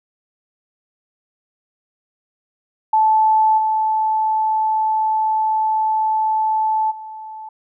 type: tone with level steps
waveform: sine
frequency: 872 Hz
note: A5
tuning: 16 cents flat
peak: -11 / -15 / -30 dBFS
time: 2.93-7.49 s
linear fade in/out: 5 ms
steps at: 3.57 / 6.9 s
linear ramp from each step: 20 ms
effects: none